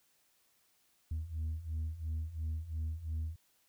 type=beating tone pair; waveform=sine; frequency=77.5 / 80.4 Hz; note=D#2 / E2; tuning=-6 / -43 cents; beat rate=2.9 Hz; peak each=-38 / -35 dBFS; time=1.11-3.36 s; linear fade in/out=5 ms; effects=tanh soft clip ceiling -32 dBFS + white hiss -72 dBFS RMS until 3.68 s